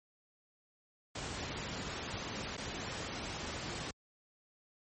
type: noise with dropouts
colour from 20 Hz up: pink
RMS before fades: -40 dBFS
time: 1.15-3.91 s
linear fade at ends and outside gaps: 5 ms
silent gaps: 2.569-2.577 s
effects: high-pass 60 Hz 12 dB/octave + MP3 32 kbps